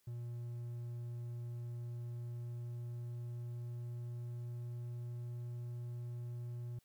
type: tone with pitch glide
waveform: triangle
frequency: 119.4 to 120.3 Hz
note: A#2 to B2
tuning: +42 to -45 cents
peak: -39 dBFS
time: 0.07-6.79 s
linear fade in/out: 5 ms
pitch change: +13 cents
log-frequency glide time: 1.79-5.52 s
effects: white hiss -75 dBFS RMS until 6.84 s